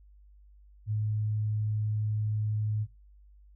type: tone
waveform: sine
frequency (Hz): 106.9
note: A2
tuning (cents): -49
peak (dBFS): -27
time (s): 0.86-2.87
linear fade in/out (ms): 50
effects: noise-tail reverb RT60 0.2 s tail -19 dB re dry + added 50 Hz sine -53 dBFS peak until 3.55 s